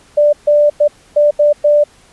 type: tone bursts at uneven times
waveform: sine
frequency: 590 Hz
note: D5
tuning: 8 cents sharp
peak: -6 dBFS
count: 6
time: 0.17-0.33 / 0.47-0.7 / 0.8-0.88 / 1.16-1.31 / 1.39-1.53 / 1.64-1.84 s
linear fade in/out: 10 ms
effects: pink hiss -47 dBFS RMS until 2.12 s + resampled to 24000 Hz